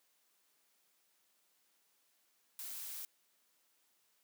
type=noise; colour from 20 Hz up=blue; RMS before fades=-45 dBFS; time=2.59-3.05 s; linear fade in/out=0 ms; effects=white hiss -75 dBFS RMS until 4.23 s + high-pass 200 Hz 12 dB/octave